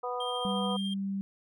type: harmonic tone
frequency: 246.9 Hz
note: B3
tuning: in tune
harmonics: 2 / 3 / 4 / 5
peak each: -35 / -37 / -38 / -38 dBFS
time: 0.03-0.77 s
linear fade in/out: 10 ms
type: tone with tremolo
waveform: triangle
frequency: 3195 Hz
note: G7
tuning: 32 cents sharp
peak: -33 dBFS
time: 0.2-0.94 s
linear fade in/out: 5 ms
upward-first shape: sine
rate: 14 Hz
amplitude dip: 30%
type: tone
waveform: sine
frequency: 196 Hz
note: G3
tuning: in tune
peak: -30 dBFS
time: 0.45-1.21 s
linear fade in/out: 0 ms
effects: none